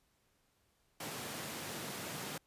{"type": "high-pass noise", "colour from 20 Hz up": "pink", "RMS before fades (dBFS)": -43, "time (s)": [1, 2.38], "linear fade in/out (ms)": 5, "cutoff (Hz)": 120, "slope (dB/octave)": 24, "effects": ["pink hiss -75 dBFS RMS until 2.46 s", "resampled to 32000 Hz"]}